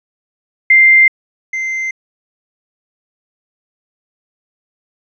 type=tone pair in turn; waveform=sine / triangle; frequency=2093 / 2080 Hz; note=C7 / C7; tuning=0 / -11 cents; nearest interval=unison; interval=11 cents; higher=first; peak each=-4 / -15 dBFS; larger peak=first; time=0.7-1.08 / 1.53-1.91 s; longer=neither; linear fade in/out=5 ms; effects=resampled to 16000 Hz